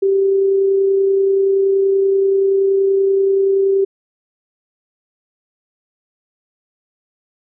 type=tone with amplitude modulation; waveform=sine; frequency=390.3 Hz; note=G4; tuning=8 cents flat; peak=-10 dBFS; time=0.02-3.85 s; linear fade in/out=10 ms; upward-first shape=sine; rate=30.5 Hz; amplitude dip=25%; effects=none